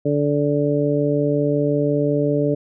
harmonic tone, 145.5 Hz, D3, 16 cents flat, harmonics 1 / 2 / 3 / 4, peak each -22 / -21 / -21 / -23 dBFS, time 0.05-2.55 s, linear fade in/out 10 ms, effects none

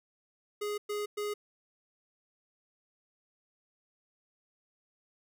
square tone bursts, 415.3 Hz, G#4, in tune, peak -33 dBFS, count 3, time 0.61-1.34 s, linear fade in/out 10 ms, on 170 ms, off 110 ms, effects none

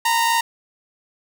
sawtooth tone pair together, 924.9 / 988 Hz, A#5 / B5, -14 / 0 cents, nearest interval minor second, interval 114 cents, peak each -13 / -22 dBFS, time 0.05-0.41 s, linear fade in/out 5 ms, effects none

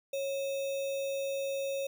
sine tone with sample-and-hold, 549 Hz, C#5, 17 cents flat, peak -31 dBFS, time 0.13-1.87 s, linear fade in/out 5 ms, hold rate 3150 Hz, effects none

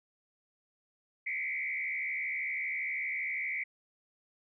sine tone with frequency modulation, 2163 Hz, C#7, 43 cents flat, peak -32 dBFS, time 1.26-3.64 s, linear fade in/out 10 ms, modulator 72.6 Hz, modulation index 2.3, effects none

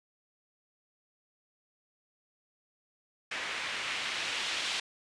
blue noise with low-pass filter sweep, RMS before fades -35 dBFS, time 3.31-4.8 s, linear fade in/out 5 ms, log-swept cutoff 2100 to 3300 Hz, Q 1.3, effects resampled to 22050 Hz

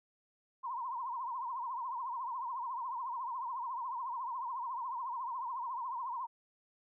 sine tone with vibrato, 995 Hz, B5, 13 cents sharp, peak -36 dBFS, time 0.63-6.27 s, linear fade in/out 20 ms, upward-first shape triangle, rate 14 Hz, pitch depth 160 cents each way, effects none

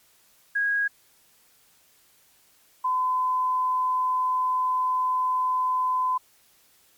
sine tone pair in turn, 1645 / 1016.4 Hz, G#6 / B5, -17 / +49 cents, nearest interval minor sixth, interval 834 cents, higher first, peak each -21 dBFS, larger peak neither, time 0.55-0.88 / 2.84-6.18 s, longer second, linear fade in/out 10 ms, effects white hiss -60 dBFS RMS until 6.97 s + MP3 96 kbps

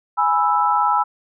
sine chord, E major, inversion first, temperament equal, 830.6 / 987.8 / 1318.5 Hz, G#5 / B5 / E6, 0 / 0 / 0 cents, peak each -19 dBFS, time 0.17-1.04 s, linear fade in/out 20 ms, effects none

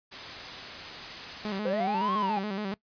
white noise, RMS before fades -39 dBFS, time 0.11-1.6 s, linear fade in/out 20 ms
sawtooth tone with vibrato, 202.3 Hz, G#3, 45 cents flat, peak -27 dBFS, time 1.45-2.74 s, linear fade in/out 0 ms, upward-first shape square, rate 7.1 Hz, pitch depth 79 cents each way
triangle linear two-way sweep, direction up then down, 490.7 to 1108.7 to 787 Hz, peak -25 dBFS, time 1.65-2.39 s, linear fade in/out 5 ms, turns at 2.14 s
effects noise-tail reverb RT60 0.1 s tail -21 dB re dry + resampled to 11025 Hz

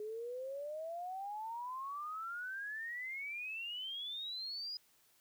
sine exponential sweep, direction up, 417.1 to 4978 Hz, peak -40 dBFS, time 0-4.77 s, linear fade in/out 2 ms, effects white hiss -70 dBFS RMS until 5.2 s

